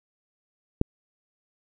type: click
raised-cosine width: 3 ms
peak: -7 dBFS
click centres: 0.814 s
effects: none